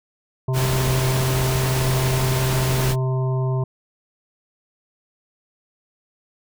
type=harmonic tone; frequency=130 Hz; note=C3; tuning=11 cents flat; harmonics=1 / 3 / 5 / 7 / 8; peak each=-19 / -29 / -33 / -36 / -37 dBFS; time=0.48-3.64 s; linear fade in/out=5 ms
type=noise; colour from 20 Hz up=pink; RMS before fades=-25 dBFS; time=0.53-2.96 s; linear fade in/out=50 ms
effects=none